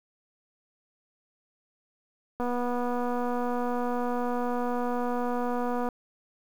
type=click train; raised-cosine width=1 ms; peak=-18 dBFS; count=852; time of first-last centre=2.4-5.888 s; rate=244 Hz; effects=8-bit